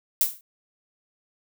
violet noise with exponential decay, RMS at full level -17 dBFS, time 0.21-0.41 s, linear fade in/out 1 ms, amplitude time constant 43 ms, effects none

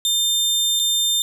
sawtooth tone with dropouts, 3600 Hz, A7, 39 cents sharp, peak -14 dBFS, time 0.05-1.22 s, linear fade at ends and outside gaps 1 ms, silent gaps 0.793-0.797 s, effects none

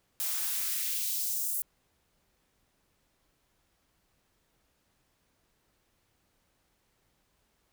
blue noise with high-pass filter sweep, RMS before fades -32 dBFS, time 0.2-1.62 s, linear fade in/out 0 ms, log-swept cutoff 520 to 10000 Hz, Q 1.1, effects pink hiss -73 dBFS RMS until 7.72 s

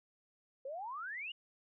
sine exponential sweep, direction up, 514 to 2960 Hz, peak -40 dBFS, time 0.65-1.32 s, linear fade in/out 5 ms, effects none

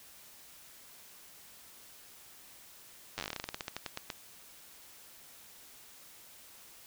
slowing click train, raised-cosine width 0.2 ms, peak -19 dBFS, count 21, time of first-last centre 3.18-4.102 s, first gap 9 ms, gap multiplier 1.15, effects white hiss -55 dBFS RMS until 6.86 s

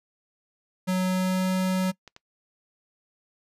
square tone with pitch glide, 185 to 186.39 Hz, F#3 to F#3, 0 to +13 cents, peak -23 dBFS, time 0.87-1.92 s, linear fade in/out 20 ms, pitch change +13 cents, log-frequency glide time 1.05-1.51 s
clicks, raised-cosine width 0.2 ms, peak -27 dBFS, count 4, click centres 1.839 / 1.885 / 2.077 / 2.164 s
effects noise-tail reverb RT60 0.1 s tail -22 dB re dry + resampled to 32000 Hz

